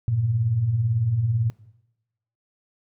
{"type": "beating tone pair", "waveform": "sine", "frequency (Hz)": [98, 116], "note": ["G2", "A#2"], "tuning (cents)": [0, -8], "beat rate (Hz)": 18, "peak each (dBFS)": [-29, -20], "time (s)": [0.08, 1.5], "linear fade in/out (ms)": 0, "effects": ["noise-tail reverb RT60 0.9 s tail -20 dB re dry"]}